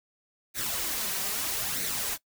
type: noise with flanger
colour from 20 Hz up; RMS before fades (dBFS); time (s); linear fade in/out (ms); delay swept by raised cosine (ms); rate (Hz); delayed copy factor
white; -31; 0.54-2.18; 50; 0.48 to 5.28; 0.78; +0.55
effects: noise-tail reverb RT60 0.1 s tail -20 dB re dry